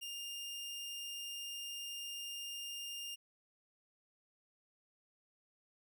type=tone; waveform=sawtooth; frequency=2809 Hz; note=F7; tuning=9 cents sharp; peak=-39 dBFS; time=0.01-3.16 s; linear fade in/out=20 ms; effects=none